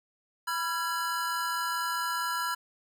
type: chord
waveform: square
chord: F diminished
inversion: second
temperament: equal with one note detuned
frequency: 987.8 / 1365 / 1661.2 Hz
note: Cb6 / F6 / Ab6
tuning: 0 / -40 / 0 cents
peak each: -34 / -33 / -36 dBFS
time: 0.47-2.55 s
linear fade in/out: 10 ms
effects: 11-bit